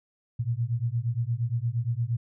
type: beating tone pair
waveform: sine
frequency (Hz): 113.7 / 122.3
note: A#2 / B2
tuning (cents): -43 / -16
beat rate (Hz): 8.6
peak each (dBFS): -28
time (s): 0.39-2.17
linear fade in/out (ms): 10
effects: none